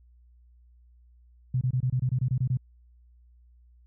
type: tone bursts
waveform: sine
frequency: 127 Hz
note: B2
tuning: 49 cents sharp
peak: -22 dBFS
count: 11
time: 1.54-2.572 s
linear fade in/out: 5 ms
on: 72 ms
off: 24 ms
effects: added 60 Hz sine -54 dBFS peak until 3.86 s